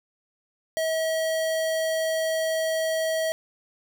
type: tone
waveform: square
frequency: 642 Hz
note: E5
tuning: 46 cents flat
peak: -24 dBFS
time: 0.77-3.32 s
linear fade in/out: 0 ms
effects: 10-bit